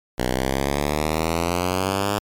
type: exponential sweep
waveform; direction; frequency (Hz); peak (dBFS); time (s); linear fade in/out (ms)
5% pulse; up; 61.1 to 103.83; -9; 0.18-2.19; 5
effects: MP3 96 kbps